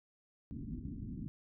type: low-pass noise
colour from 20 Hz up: white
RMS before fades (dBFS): -43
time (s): 0.51-1.28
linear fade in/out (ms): 0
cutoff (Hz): 280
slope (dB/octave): 48
effects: none